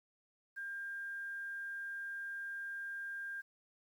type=tone; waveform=sine; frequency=1600 Hz; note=G6; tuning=35 cents sharp; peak=-40 dBFS; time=0.56-3.42 s; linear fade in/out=20 ms; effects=11-bit